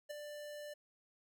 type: tone with ADSR envelope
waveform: square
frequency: 591 Hz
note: D5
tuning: 11 cents sharp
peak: -40 dBFS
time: 0.09-0.74 s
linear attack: 19 ms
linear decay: 8 ms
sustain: -6 dB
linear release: 10 ms
effects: none